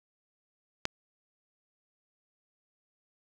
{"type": "click", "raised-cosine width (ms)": 0.2, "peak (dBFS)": -11, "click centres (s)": 0.854, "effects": []}